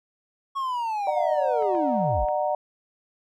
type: linear sweep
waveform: triangle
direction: down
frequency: 1108.7 to 30.81 Hz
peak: -23 dBFS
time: 0.55-2.26 s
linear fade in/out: 20 ms
type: chord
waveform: sine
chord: D augmented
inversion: none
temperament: equal with one note detuned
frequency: 599.7 / 740 / 932.3 Hz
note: D5 / F#5 / A#5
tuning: +36 / 0 / 0 cents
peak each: -25 / -26 / -30 dBFS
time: 1.07-2.55 s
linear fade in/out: 2 ms
type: clicks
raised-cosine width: 0.5 ms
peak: -29 dBFS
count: 3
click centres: 1.624 / 1.751 / 2.286 s
effects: none